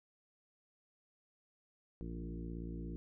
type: harmonic tone with a mistuned harmonic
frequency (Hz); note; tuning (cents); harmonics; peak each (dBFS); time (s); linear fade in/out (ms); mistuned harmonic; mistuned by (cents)
57.3; A#1; -29; 1 / 2 / 3 / 4 / 5 / 6 / 7 / 8; -44 / -52 / -46 / -52 / -50 / -51 / -62 / -58; 2.01-2.96; 0; 3; -18
effects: none